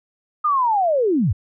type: linear sweep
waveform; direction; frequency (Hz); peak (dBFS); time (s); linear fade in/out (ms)
sine; down; 1244.5 to 72.5; -15; 0.44-1.33; 10
effects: none